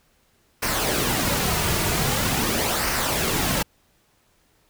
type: noise with flanger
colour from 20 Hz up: pink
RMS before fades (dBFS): -23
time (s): 0.62-3.63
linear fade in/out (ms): 10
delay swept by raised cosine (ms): 0.27 to 3.87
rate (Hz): 0.44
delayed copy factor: -0.5
effects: pink hiss -63 dBFS RMS until 4.69 s